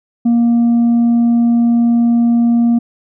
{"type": "tone with tanh clipping", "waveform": "triangle", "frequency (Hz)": 235.3, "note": "A#3", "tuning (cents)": 16, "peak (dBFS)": -9, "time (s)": [0.25, 2.79], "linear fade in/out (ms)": 10, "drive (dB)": 7, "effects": []}